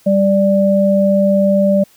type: tone pair together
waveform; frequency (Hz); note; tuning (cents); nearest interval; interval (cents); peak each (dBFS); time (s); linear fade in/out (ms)
sine; 196.85 / 588; G3 / D5; +8 / +2; octave + perfect fifth; 1894; -12; 0.06-1.84; 10
effects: white hiss -50 dBFS RMS until 1.96 s